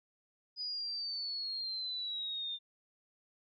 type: exponential sweep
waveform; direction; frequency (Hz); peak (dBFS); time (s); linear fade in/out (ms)
sine; down; 4978 to 3600; -36; 0.56-2.59; 50
effects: none